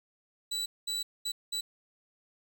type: tone bursts at uneven times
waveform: 35% pulse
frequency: 3951 Hz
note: B7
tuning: in tune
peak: -29 dBFS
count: 4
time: 0.51-0.66 / 0.87-1.03 / 1.25-1.32 / 1.52-1.61 s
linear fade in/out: 10 ms
effects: none